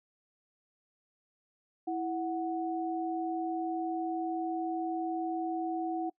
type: tone pair together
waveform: sine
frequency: 329.2 / 739 Hz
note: E4 / F#5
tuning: -2 / -2 cents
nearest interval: octave + major second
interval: 1400 cents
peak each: -33 / -34 dBFS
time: 1.87-6.1 s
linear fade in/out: 10 ms
effects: noise-tail reverb RT60 0.1 s tail -23 dB re dry